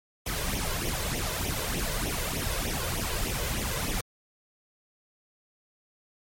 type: noise with flanger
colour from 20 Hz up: pink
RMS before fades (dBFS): -30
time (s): 0.26-4.01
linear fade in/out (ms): 5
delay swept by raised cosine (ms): 0.32 to 2.02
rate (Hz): 3.3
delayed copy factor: +0.7
effects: MP3 64 kbps